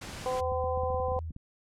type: noise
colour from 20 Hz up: pink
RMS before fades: -41 dBFS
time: 0.01-0.41 s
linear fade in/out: 10 ms
type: harmonic tone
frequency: 255.2 Hz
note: C4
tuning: 43 cents flat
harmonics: 2 / 3 / 4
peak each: -30 / -34 / -36 dBFS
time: 0.26-1.19 s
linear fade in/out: 0 ms
type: tone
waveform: sine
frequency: 81.2 Hz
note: E2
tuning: 26 cents flat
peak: -34 dBFS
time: 0.4-1.32 s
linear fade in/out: 20 ms
type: clicks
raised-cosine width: 5 ms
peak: -30 dBFS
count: 12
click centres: 0.52 / 0.641 / 0.775 / 0.835 / 0.904 / 0.945 / 1.001 / 1.085 / 1.119 / 1.166 / 1.307 / 1.364 s
effects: low-pass 9000 Hz 12 dB/octave